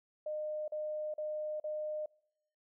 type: tone bursts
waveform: sine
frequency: 610 Hz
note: D#5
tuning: 34 cents flat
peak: -35 dBFS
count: 4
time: 0.26-2.06 s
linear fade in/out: 5 ms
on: 420 ms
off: 40 ms
effects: noise-tail reverb RT60 0.8 s tail -26 dB re dry